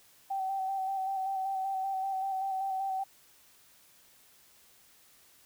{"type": "tone with vibrato", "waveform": "sine", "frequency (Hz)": 770, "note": "G5", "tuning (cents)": -31, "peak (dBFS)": -30, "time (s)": [0.3, 3.04], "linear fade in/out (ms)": 10, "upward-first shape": "square", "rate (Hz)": 5.2, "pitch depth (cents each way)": 23, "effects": ["white hiss -61 dBFS RMS until 5.45 s"]}